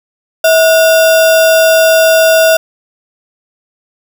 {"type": "tone with sample-and-hold", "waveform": "sine", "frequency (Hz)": 647, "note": "E5", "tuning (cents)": -32, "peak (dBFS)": -4, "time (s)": [0.44, 2.57], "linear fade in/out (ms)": 5, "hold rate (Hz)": 2100, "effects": []}